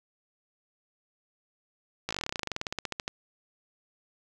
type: slowing click train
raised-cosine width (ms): 0.2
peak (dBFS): -14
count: 25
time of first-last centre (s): 2.09-3.079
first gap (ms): 17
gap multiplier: 1.07
effects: none